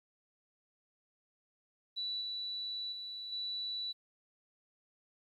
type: tone with level steps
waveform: sine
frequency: 3951 Hz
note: B7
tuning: in tune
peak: -35 / -37 / -41 / -36 dBFS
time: 1.96-3.93 s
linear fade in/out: 20 ms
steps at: 2.21 / 2.92 / 3.32 s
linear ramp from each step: 5 ms
effects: 12-bit